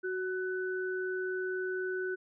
sine tone pair together, 371.4 / 1496 Hz, F#4 / F#6, +7 / +19 cents, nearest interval 2 octaves, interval 2412 cents, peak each -33 / -37 dBFS, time 0.03-2.16 s, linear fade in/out 20 ms, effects none

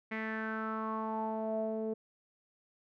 sawtooth tone with low-pass filter sweep, 220 Hz, A3, in tune, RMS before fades -36 dBFS, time 0.11-1.94 s, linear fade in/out 10 ms, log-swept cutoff 2100 to 500 Hz, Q 6.2, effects none

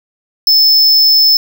square tone, 5250 Hz, E8, 8 cents flat, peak -6 dBFS, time 0.47-1.37 s, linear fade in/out 2 ms, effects none

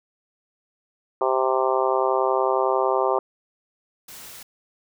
harmonic tone, 130.81 Hz, C3, in tune, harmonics 3 / 4 / 5 / 6 / 7 / 8 / 9, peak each -24 / -25 / -26 / -27 / -27 / -28 / -29 dBFS, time 1.21-3.19 s, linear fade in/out 2 ms
white noise, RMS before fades -41 dBFS, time 4.08-4.43 s, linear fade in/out 5 ms
effects none

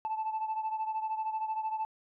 sine beating tone pair, 873 / 886 Hz, A5 / A5, -14 / +12 cents, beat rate 13 Hz, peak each -31 / -36 dBFS, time 0.05-1.85 s, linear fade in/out 0 ms, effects tanh soft clip ceiling -27 dBFS

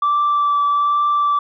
sine tone with vibrato, 1164 Hz, D6, 16 cents flat, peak -12 dBFS, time 0.02-1.39 s, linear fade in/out 5 ms, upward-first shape triangle, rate 1.2 Hz, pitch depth 14 cents each way, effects tanh soft clip ceiling -11 dBFS

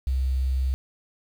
sine tone, 65.41 Hz, C2, in tune, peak -21 dBFS, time 0.07-0.74 s, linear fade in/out 0 ms, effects 8-bit

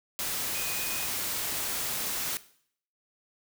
sine tone in noise, 2489 Hz, D#7, in tune, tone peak -38 dBFS, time 0.55-1.06 s, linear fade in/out 0 ms, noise white, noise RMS -32 dBFS, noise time 0.19-2.37 s, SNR -9 dB, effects noise-tail reverb RT60 0.6 s tail -17 dB re dry

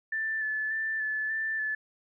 sine tone with vibrato, 1752 Hz, A6, 8 cents flat, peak -28 dBFS, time 0.12-1.75 s, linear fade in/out 5 ms, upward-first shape square, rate 1.7 Hz, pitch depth 18 cents each way, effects none

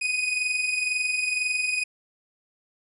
40% pulse tone pair together, 2473 / 2495 Hz, D#7 / D#7, -11 / +4 cents, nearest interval unison, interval 15 cents, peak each -30 / -24 dBFS, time 0.01-1.84 s, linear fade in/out 10 ms, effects resampled to 24000 Hz

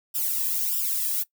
violet noise with flanger, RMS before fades -26 dBFS, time 0.14-1.24 s, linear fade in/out 20 ms, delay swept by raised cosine 0.46 to 1.41 ms, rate 1.6 Hz, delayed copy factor -0.9, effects noise-tail reverb RT60 0.1 s tail -20 dB re dry

